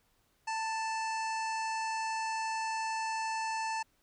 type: harmonic tone with a mistuned harmonic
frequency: 880 Hz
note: A5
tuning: in tune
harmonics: 1 / 2 / 3 / 5 / 6 / 7 / 8 / 9 / 10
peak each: -33 / -42 / -42 / -48 / -49 / -50 / -53 / -54 / -57 dBFS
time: 0.47-3.83 s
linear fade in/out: 10 ms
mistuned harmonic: 1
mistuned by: +22 cents
effects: pink hiss -72 dBFS RMS until 4.02 s